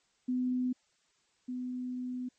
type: tone pair in turn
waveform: sine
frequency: 251.8 / 250.9 Hz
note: B3 / B3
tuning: +34 / +28 cents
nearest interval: unison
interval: 6 cents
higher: first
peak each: -28 / -34 dBFS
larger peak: first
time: 0.28-0.73 / 1.48-2.29 s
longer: second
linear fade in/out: 10 ms
effects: white hiss -72 dBFS RMS until 2.38 s + MP3 32 kbps

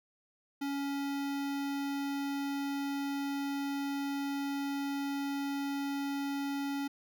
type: tone with notch filter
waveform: square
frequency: 280 Hz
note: C#4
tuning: 18 cents sharp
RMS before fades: -35 dBFS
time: 0.61-6.88 s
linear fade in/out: 10 ms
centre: 8200 Hz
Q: 1.8
effects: none

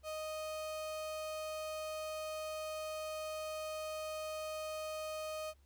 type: tone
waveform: 35% pulse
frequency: 622.3 Hz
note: D#5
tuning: in tune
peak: -38 dBFS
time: 0.03-5.54 s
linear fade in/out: 50 ms
effects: added 69 Hz sine -63 dBFS peak until 5.65 s + pink hiss -75 dBFS RMS until 5.65 s

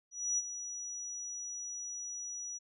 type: tone with ADSR envelope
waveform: sine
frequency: 5850 Hz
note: F#8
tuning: 21 cents flat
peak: -28 dBFS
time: 0.11-2.59 s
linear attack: 270 ms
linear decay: 33 ms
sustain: -11 dB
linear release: 25 ms
effects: none

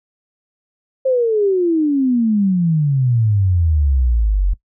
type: exponential sweep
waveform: sine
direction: down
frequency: 536 to 43.65 Hz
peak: -12 dBFS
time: 1.05-4.54 s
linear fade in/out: 10 ms
effects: noise-tail reverb RT60 0.1 s tail -19 dB re dry

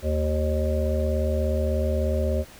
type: harmonic tone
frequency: 76.6 Hz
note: D#2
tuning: 27 cents flat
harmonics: 1 / 3 / 5 / 7 / 8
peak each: -23 / -31 / -32 / -29 / -30 dBFS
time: 0.02-2.45 s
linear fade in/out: 50 ms
effects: pink hiss -47 dBFS RMS until 2.59 s

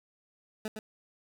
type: tone with echo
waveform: 20% pulse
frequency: 215.7 Hz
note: A3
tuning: 34 cents flat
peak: -28 dBFS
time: 0.65-0.68 s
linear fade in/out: 2 ms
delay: 110 ms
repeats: 1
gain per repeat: -5 dB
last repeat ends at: 0.79 s
effects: none

